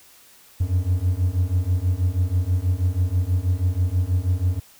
triangle beating tone pair, 87.4 / 93.6 Hz, F2 / F#2, +2 / +20 cents, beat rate 6.2 Hz, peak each -20 / -19 dBFS, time 0.6-4.6 s, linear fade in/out 10 ms, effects white hiss -51 dBFS RMS until 4.79 s

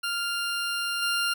20% pulse tone with level steps, 1396.9 Hz, F6, in tune, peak -22 / -19 dBFS, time 0.03-1.34 s, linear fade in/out 10 ms, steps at 1.02 s, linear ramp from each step 5 ms, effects none

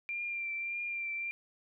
sine tone with vibrato, 2375 Hz, D7, 19 cents sharp, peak -34 dBFS, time 0.09-1.31 s, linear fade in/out 0 ms, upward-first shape triangle, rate 1.7 Hz, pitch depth 29 cents each way, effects none

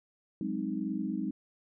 sine chord, Ab dominant seventh, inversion third, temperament equal with one note detuned, 185 / 206.8 / 261.6 / 311.1 Hz, Gb3 / Ab3 / C4 / Eb4, 0 / -7 / 0 / 0 cents, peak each -38 / -35 / -37 / -36 dBFS, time 0.41-1.31 s, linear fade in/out 2 ms, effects none

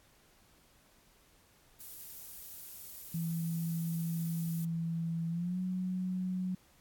violet noise, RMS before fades -46 dBFS, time 1.8-4.65 s, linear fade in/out 5 ms
sine tone with pitch glide, 165.9 to 184.08 Hz, E3 to F#3, +11 to -9 cents, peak -32 dBFS, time 3.14-6.55 s, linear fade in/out 5 ms, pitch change +180 cents, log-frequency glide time 5.29-5.59 s
effects pink hiss -65 dBFS RMS until 6.8 s + AAC 64 kbps

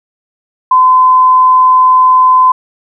sine tone, 1022 Hz, C6, 41 cents flat, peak -3 dBFS, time 0.71-2.52 s, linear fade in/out 5 ms, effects none

